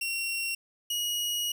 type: tone pair in turn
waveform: sawtooth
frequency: 2737 / 2900 Hz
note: F7 / F#7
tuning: -36 / -35 cents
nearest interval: minor second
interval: 101 cents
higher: second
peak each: -26 / -25 dBFS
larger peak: second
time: 0.01-0.55 / 0.9-1.52 s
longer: second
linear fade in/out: 5 ms
effects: 11-bit